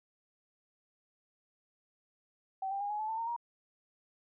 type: tone with pitch steps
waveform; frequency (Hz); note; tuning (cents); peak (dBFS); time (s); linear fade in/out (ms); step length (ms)
sine; 768 / 791 / 814.6 / 839 / 864 / 889.9 / 916.5 / 943.9; G5 / G5 / G#5 / G#5 / A5 / A5 / A#5 / A#5; -36 / +15 / -34 / +17 / -32 / +19 / -30 / +21; -33; 2.62-3.364; 5; 93
effects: none